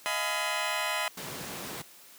15% pulse chord, F half-diminished seventh, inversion third, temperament just, 628.6 / 698.5 / 838.1 / 1005.8 Hz, Eb5 / F5 / Ab5 / Cb6, +18 / 0 / +16 / +31 cents, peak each -28 / -30 / -30 / -26 dBFS, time 0.06-1.08 s, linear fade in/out 0 ms
pink noise, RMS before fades -38 dBFS, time 1.17-1.82 s, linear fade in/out 5 ms
effects white hiss -53 dBFS RMS until 2.18 s + high-pass 150 Hz 12 dB/octave

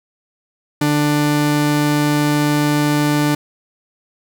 45% pulse tone pair together, 147.7 / 295.4 Hz, D3 / D4, +10 / +10 cents, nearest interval octave, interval 1200 cents, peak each -18 / -16 dBFS, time 0.81-3.35 s, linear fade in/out 5 ms, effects none

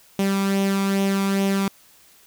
sawtooth tone with flanger, 196 Hz, G3, in tune, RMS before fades -21 dBFS, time 0.19-1.68 s, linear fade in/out 2 ms, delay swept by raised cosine 0.32 to 0.88 ms, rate 2.4 Hz, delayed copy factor +0.5, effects white hiss -53 dBFS RMS until 2.26 s

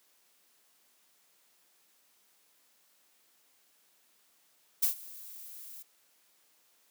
violet noise with ADSR envelope, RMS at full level -25 dBFS, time 4.82-5.83 s, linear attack 12 ms, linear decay 110 ms, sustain -22 dB, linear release 13 ms, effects white hiss -68 dBFS RMS until 6.9 s + high-pass 200 Hz 12 dB/octave

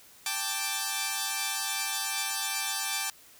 5% pulse chord, G suspended second, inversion none, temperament equal, 784 / 880 / 1174.7 Hz, G5 / A5 / D6, 0 / 0 / 0 cents, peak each -22 dBFS, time 0.26-3.1 s, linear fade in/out 2 ms, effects white hiss -55 dBFS RMS until 3.39 s

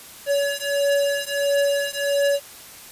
square beating tone pair, 565 / 566.5 Hz, C#5 / C#5, +33 / +37 cents, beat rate 1.5 Hz, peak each -23 dBFS, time 0.26-2.4 s, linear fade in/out 50 ms, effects white hiss -42 dBFS RMS until 2.91 s + resampled to 32000 Hz

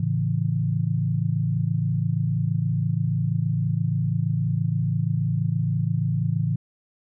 sine chord, A major, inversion none, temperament equal, 110 / 138.59 / 164.81 Hz, A2 / C#3 / E3, 0 / 0 / 0 cents, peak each -25 / -25 / -25 dBFS, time 0-6.56 s, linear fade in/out 5 ms, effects none

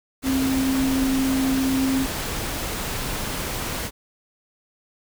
sine tone in noise, 265.5 Hz, C4, 25 cents sharp, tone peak -19 dBFS, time 0.23-2.07 s, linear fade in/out 50 ms, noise pink, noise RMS -28 dBFS, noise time 0.22-3.91 s, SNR +6 dB, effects none

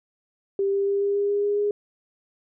sine tone with pitch steps, 394.4 / 396.9 / 399.4 / 402 / 404.6 / 407.1 / 409.7 / 412.3 Hz, G4 / G4 / G4 / G4 / G#4 / G#4 / G#4 / G#4, +11 / +22 / +32 / +44 / -45 / -35 / -24 / -13 cents, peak -20 dBFS, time 0.59-1.71 s, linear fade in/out 2 ms, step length 140 ms, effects none

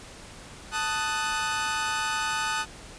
sawtooth chord, D# diminished, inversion second, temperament equal with one note detuned, 880 / 1244.5 / 1491.1 Hz, A5 / D#6 / F#6, 0 / 0 / +13 cents, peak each -27 dBFS, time 0.71-2.66 s, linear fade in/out 50 ms, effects pink hiss -45 dBFS RMS until 2.98 s + resampled to 22050 Hz

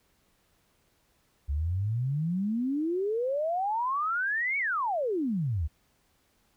sine exponential two-way sweep, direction up then down, 67.7 to 2279 to 68.7 Hz, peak -26 dBFS, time 1.48-5.68 s, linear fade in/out 20 ms, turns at 4.58 s, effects pink hiss -69 dBFS RMS until 6.56 s

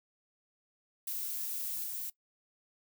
violet noise with level steps, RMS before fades -37 / -39 dBFS, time 1.07-2.1 s, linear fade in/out 5 ms, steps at 1.83 s, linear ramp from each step 10 ms, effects noise-tail reverb RT60 0.1 s tail -20 dB re dry

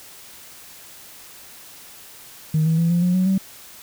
sine tone with pitch steps, 156.3 / 161.72 / 167.32 / 173.13 / 179.13 / 185.34 / 191.76 Hz, D#3 / E3 / E3 / F3 / F3 / F#3 / G3, +8 / -33 / +26 / -15 / +44 / +3 / -38 cents, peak -14 dBFS, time 2.54-3.38 s, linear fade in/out 5 ms, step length 120 ms, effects tanh soft clip ceiling -12 dBFS + white hiss -43 dBFS RMS until 3.82 s

